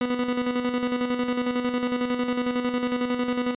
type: tone with tremolo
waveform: 30% pulse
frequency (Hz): 246.9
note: B3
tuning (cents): 0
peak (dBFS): -19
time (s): 0.01-3.55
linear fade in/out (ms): 2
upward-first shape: square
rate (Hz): 11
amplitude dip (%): 50
effects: resampled to 8000 Hz